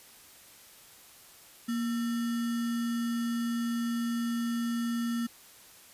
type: tone with sample-and-hold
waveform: sine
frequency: 234.8 Hz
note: A#3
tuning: 13 cents sharp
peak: -28 dBFS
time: 1.68-5.27 s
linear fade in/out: 10 ms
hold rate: 1575 Hz
effects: white hiss -54 dBFS RMS until 5.93 s + resampled to 32000 Hz